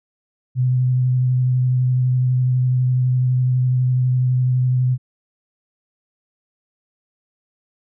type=tone with vibrato; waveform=sine; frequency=126.8 Hz; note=B2; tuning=46 cents sharp; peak=-14 dBFS; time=0.55-4.98 s; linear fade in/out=50 ms; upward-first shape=triangle; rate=12 Hz; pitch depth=18 cents each way; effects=none